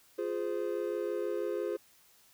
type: chord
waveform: triangle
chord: F minor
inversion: none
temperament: equal with one note detuned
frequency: 349.2 / 415.3 / 516.6 Hz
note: F4 / Ab4 / C5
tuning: 0 / 0 / -22 cents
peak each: -34 / -33 / -35 dBFS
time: 0.18-1.77 s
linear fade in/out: 10 ms
effects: white hiss -63 dBFS RMS until 2.33 s